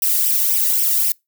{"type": "noise with flanger", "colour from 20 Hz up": "violet", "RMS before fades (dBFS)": -17, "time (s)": [0.02, 1.12], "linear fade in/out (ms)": 2, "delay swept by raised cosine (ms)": [0.35, 1.09], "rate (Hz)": 3.8, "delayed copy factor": 0.75, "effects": ["noise-tail reverb RT60 0.2 s tail -26 dB re dry"]}